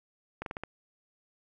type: slowing click train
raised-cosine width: 0.5 ms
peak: -21 dBFS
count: 5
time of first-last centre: 0.42-0.636 s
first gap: 42 ms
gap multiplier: 1.17
effects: none